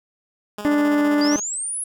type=tone with tremolo; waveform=10% pulse; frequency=207.7 Hz; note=G#3; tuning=in tune; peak=-20 dBFS; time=0.58-1.4 s; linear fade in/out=5 ms; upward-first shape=square; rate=15 Hz; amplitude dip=40%
type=harmonic tone; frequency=293.7 Hz; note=D4; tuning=in tune; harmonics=1 / 2 / 3 / 4 / 5 / 6 / 7; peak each=-16 / -25 / -32 / -32 / -33 / -33 / -36 dBFS; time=0.65-1.36 s; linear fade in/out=0 ms
type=linear sweep; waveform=sine; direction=up; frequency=4642 to 10750 Hz; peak=-24 dBFS; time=1.21-1.84 s; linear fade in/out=5 ms
effects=none